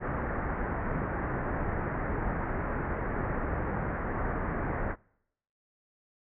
pink low-pass noise, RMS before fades -32 dBFS, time 0-4.96 s, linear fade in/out 50 ms, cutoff 1900 Hz, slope 48 dB/octave, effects noise-tail reverb RT60 0.8 s tail -26 dB re dry

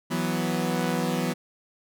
sawtooth chord, E suspended second, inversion none, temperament equal, 164.81 / 185 / 246.9 Hz, E3 / F#3 / B3, 0 / 0 / 0 cents, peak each -25 dBFS, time 0.1-1.34 s, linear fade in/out 20 ms, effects none

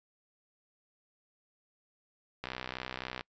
click train, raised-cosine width 0.3 ms, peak -21 dBFS, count 50, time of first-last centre 2.44-3.209 s, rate 63.7 Hz, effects noise-tail reverb RT60 0.1 s tail -26 dB re dry + resampled to 16000 Hz

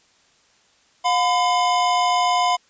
square tone pair together, 714.7 / 1010 Hz, F5 / B5, +40 / +39 cents, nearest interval tritone, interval 599 cents, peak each -20 dBFS, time 1.04-2.57 s, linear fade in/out 20 ms, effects white hiss -58 dBFS RMS until 2.69 s + resampled to 16000 Hz

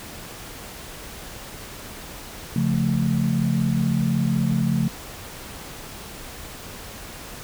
sine chord, Db augmented, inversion none, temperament equal, 138.59 / 174.61 / 220 Hz, Db3 / F3 / A3, 0 / 0 / 0 cents, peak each -23 dBFS, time 2.56-4.88 s, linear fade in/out 2 ms, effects pink hiss -38 dBFS RMS until 7.43 s

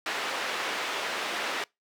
white band-pass noise, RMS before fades -32 dBFS, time 0.06-1.64 s, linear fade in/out 2 ms, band 370 to 2600 Hz, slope 12 dB/octave, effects noise-tail reverb RT60 0.2 s tail -25 dB re dry

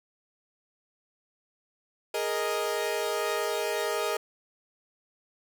sawtooth chord, Ab suspended second, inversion none, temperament equal, 415.3 / 466.2 / 622.3 Hz, Ab4 / Bb4 / Eb5, 0 / 0 / 0 cents, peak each -28 dBFS, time 2.14-4.17 s, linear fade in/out 5 ms, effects none

